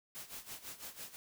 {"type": "noise with tremolo", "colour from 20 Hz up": "white", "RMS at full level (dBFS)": -45, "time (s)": [0.15, 1.16], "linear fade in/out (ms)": 0, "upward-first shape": "sine", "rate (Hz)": 6, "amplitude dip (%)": 80, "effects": []}